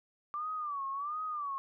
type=tone with vibrato; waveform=sine; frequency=1168 Hz; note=D6; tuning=10 cents flat; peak=-34 dBFS; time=0.34-1.58 s; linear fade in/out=0 ms; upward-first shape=sine; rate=1.4 Hz; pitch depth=130 cents each way; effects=none